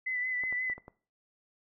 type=tone with vibrato; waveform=sine; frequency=2006 Hz; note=B6; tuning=26 cents sharp; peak=-30 dBFS; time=0.06-0.74 s; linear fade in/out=10 ms; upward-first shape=sine; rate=5.6 Hz; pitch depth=30 cents each way
type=clicks; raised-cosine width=1 ms; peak=-32 dBFS; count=5; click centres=0.437 / 0.526 / 0.699 / 0.78 / 0.881 s
effects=noise-tail reverb RT60 0.4 s tail -19 dB re dry